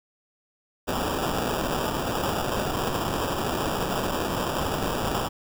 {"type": "noise with sample-and-hold", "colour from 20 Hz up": "violet", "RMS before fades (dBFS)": -27, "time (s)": [0.87, 5.29], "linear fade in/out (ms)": 20, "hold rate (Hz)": 2100, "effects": []}